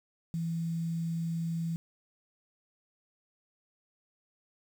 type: tone with quantisation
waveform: sine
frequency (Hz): 165.9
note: E3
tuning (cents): +11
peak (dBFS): -30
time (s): 0.34-1.76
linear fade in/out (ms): 0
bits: 9
effects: none